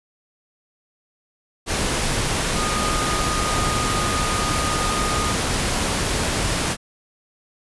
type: tone in noise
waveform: sine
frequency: 1232 Hz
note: D#6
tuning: 17 cents flat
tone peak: -25 dBFS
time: 2.55-5.36 s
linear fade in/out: 50 ms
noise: pink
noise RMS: -22 dBFS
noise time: 1.66-6.77 s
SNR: -6 dB
effects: resampled to 24000 Hz